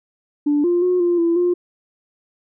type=tone with pitch steps; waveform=sine; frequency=292.4 / 349.6 / 361.7 / 348.6 / 337.1 / 353.6 Hz; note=D4 / F4 / F#4 / F4 / E4 / F4; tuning=-7 / +2 / -39 / -3 / +39 / +22 cents; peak=-13 dBFS; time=0.46-1.54 s; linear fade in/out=10 ms; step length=180 ms; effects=tanh soft clip ceiling -10 dBFS